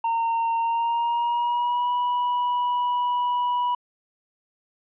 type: tone with pitch glide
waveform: triangle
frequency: 918 to 978.2 Hz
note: A#5 to B5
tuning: -27 to -17 cents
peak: -19 dBFS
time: 0.04-3.75 s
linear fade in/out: 5 ms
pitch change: +110 cents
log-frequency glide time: 0.58-1.91 s
effects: resampled to 8000 Hz